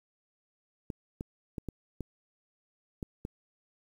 clicks, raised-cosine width 3 ms, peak -23 dBFS, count 7, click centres 0.902 / 1.209 / 1.582 / 1.687 / 2.007 / 3.028 / 3.251 s, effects 9-bit

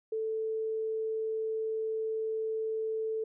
sine tone, 441 Hz, A4, 4 cents sharp, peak -30 dBFS, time 0.12-3.24 s, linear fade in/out 5 ms, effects none

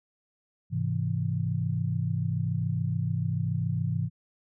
sine chord, Ab augmented, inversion none, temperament equal, 103.83 / 130.81 / 164.81 Hz, Ab2 / C3 / E3, 0 / 0 / 0 cents, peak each -30 dBFS, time 0.7-4.1 s, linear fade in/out 50 ms, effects none

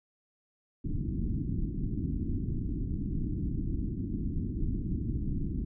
pink low-pass noise, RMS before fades -32 dBFS, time 0.84-5.65 s, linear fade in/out 10 ms, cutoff 320 Hz, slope 48 dB/octave, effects none

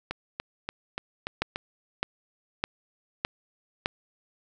two click trains, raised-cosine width 0.3 ms, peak -15 / -9 dBFS, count 6 / 5, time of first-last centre 0.11-1.559 / 1.42-3.859 s, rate 3.45 / 1.64 Hz, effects none

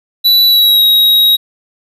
square tone with pitch glide, 3954 to 3810 Hz, B7 to A#7, +1 to +37 cents, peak -6 dBFS, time 0.24-1.37 s, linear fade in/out 20 ms, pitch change -64 cents, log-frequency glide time 0.47-0.84 s, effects none

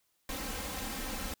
pink noise with comb filter, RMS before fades -38 dBFS, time 0.29-1.34 s, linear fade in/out 2 ms, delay 3.8 ms, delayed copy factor +0.85, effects white hiss -75 dBFS RMS until 1.4 s

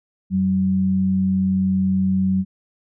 sine tone pair together, 90.2 / 189.37 Hz, F#2 / F#3, -44 / +40 cents, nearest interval octave + minor second, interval 1284 cents, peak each -27 / -16 dBFS, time 0.3-2.45 s, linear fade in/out 50 ms, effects none

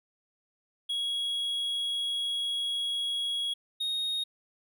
triangle tone pair in turn, 3322 / 3729 Hz, G#7 / A#7, 0 / 0 cents, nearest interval major second, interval 200 cents, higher second, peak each -27 dBFS, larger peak neither, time 0.89-3.54 / 3.8-4.24 s, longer first, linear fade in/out 10 ms, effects none

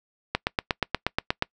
click train, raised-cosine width 0.3 ms, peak -6 dBFS, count 10, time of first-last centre 0.35-1.424 s, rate 8.38 Hz, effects noise-tail reverb RT60 0.1 s tail -25 dB re dry

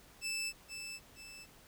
20% pulse tone with echo, 2637 Hz, E7, in tune, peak -31 dBFS, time 0.21-0.53 s, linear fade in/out 50 ms, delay 470 ms, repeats 2, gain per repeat -7 dB, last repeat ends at 1.47 s, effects pink hiss -60 dBFS RMS until 1.67 s

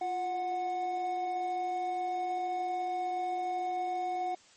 triangle tone pair together, 349.9 / 734.4 Hz, F4 / F#5, +3 / -13 cents, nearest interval octave + minor second, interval 1284 cents, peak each -38 / -29 dBFS, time 0.01-4.35 s, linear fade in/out 5 ms, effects white hiss -59 dBFS RMS until 4.56 s + MP3 32 kbps

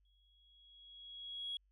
sine tone with exponential growth, 3322 Hz, G#7, in tune, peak -37 dBFS, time 0.05-1.57 s, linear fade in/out 2 ms, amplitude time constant 330 ms, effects tanh soft clip ceiling -34 dBFS + added 49 Hz sine -70 dBFS peak until 1.71 s

